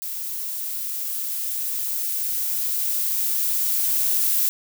violet noise with level ramp, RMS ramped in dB -30 to -20 dBFS, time 0.02-4.49 s, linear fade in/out 0 ms, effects none

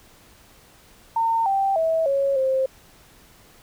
sine tone with pitch steps, 910 / 782 / 649 / 552 / 528 Hz, A#5 / G5 / E5 / C#5 / C5, -42 / -4 / -27 / -7 / +16 cents, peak -18 dBFS, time 1.16-2.66 s, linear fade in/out 5 ms, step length 300 ms, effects pink hiss -52 dBFS RMS until 3.62 s

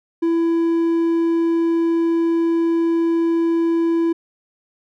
triangle tone, 333.2 Hz, E4, 19 cents sharp, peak -13 dBFS, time 0.22-4.13 s, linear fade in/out 10 ms, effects none

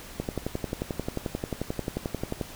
click train, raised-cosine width 2 ms, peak -15 dBFS, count 26, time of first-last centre 0.2-2.412 s, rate 11.3 Hz, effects pink hiss -44 dBFS RMS until 2.55 s

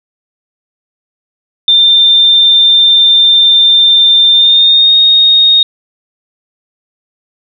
sine tone with pitch glide, 3589 to 3720 Hz, A7 to A#7, +34 to -4 cents, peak -3 dBFS, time 1.68-5.63 s, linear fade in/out 2 ms, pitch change +62 cents, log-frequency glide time 4.31-4.96 s, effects none

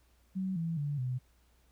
sine tone with pitch steps, 188.8 / 165.31 / 144.75 / 126.74 Hz, F#3 / E3 / D3 / B2, +35 / +5 / -25 / +45 cents, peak -31 dBFS, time 0.35-1.19 s, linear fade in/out 20 ms, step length 210 ms, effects added 60 Hz sine -65 dBFS peak until 1.71 s + pink hiss -71 dBFS RMS until 1.71 s

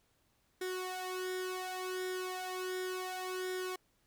sawtooth tone with flanger, 369.4 Hz, F#4, 3 cents flat, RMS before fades -39 dBFS, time 0.61-3.76 s, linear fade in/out 5 ms, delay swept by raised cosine 0.55 to 2.15 ms, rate 0.69 Hz, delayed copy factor +0.75, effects pink hiss -74 dBFS RMS until 4.06 s

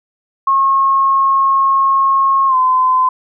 sine tone with pitch glide, 1085 to 1025.3 Hz, C#6 to C6, -37 to -35 cents, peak -9 dBFS, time 0.47-3.09 s, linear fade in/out 5 ms, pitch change -98 cents, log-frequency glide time 2.47-2.56 s, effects none

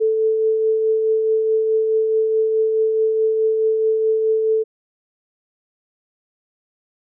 sine tone with tremolo, 440 Hz, A4, in tune, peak -13 dBFS, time 0-4.64 s, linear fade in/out 20 ms, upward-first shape triangle, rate 4.7 Hz, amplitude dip 35%, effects none

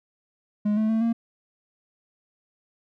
triangle tone with pitch steps, 208.8 / 217.3 / 222.6 / 230.7 Hz, G#3 / A3 / A3 / A#3, +10 / -21 / +20 / -18 cents, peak -18 dBFS, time 0.65-1.13 s, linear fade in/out 10 ms, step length 120 ms, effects none

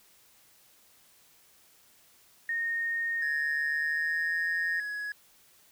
sine tone, 1847 Hz, A#6, 16 cents flat, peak -28 dBFS, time 2.49-4.8 s, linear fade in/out 2 ms
triangle tone with pitch glide, 1700 to 1676.6 Hz, G#6 to G#6, +40 to +16 cents, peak -31 dBFS, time 3.22-5.12 s, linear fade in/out 2 ms, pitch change -24 cents, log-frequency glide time 3.68-4.5 s
effects white hiss -61 dBFS RMS until 5.71 s

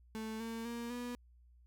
35% pulse tone with pitch steps, 220 / 227.5 / 235.2 / 243.3 Hz, A3 / A#3 / A#3 / B3, 0 / -42 / +16 / -26 cents, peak -38 dBFS, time 0.15-1.15 s, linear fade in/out 0 ms, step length 250 ms, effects added 60 Hz sine -60 dBFS peak until 1.66 s

